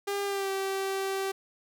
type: tone with pitch glide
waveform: sawtooth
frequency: 401.3 to 387.6 Hz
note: G4 to G4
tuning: +41 to -20 cents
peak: -25 dBFS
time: 0.07-1.32 s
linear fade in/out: 10 ms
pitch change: -61 cents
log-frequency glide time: 0.25-0.5 s
effects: none